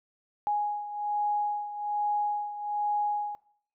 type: beating tone pair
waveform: sine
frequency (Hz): 830 / 831.2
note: G#5 / G#5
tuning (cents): -1 / +1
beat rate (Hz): 1.2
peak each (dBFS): -28 / -33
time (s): 0.47-3.35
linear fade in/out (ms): 0
effects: noise-tail reverb RT60 0.6 s tail -21 dB re dry